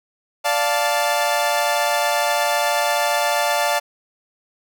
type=chord; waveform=sawtooth; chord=D minor; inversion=none; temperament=equal with one note detuned; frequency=583.9 / 698.5 / 880 Hz; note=D5 / F5 / A5; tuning=-10 / 0 / 0 cents; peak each=-18 dBFS; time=0.44-3.8 s; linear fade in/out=20 ms; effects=none